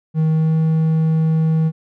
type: tone with pitch glide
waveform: triangle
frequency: 158.1 to 159.66 Hz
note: D#3 to D#3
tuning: +28 to +45 cents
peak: -11 dBFS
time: 0.14-1.72 s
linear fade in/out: 50 ms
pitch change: +17 cents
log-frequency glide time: 0.31-0.56 s
effects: none